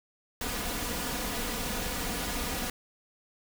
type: noise with comb filter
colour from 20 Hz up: pink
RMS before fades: -33 dBFS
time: 0.41-2.7 s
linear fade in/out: 2 ms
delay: 4.1 ms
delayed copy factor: +0.6
effects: none